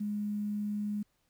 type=tone with quantisation; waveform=sine; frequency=207.7 Hz; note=G#3; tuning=in tune; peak=-31 dBFS; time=0-1.03 s; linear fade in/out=10 ms; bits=10; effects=pink hiss -75 dBFS RMS until 1.29 s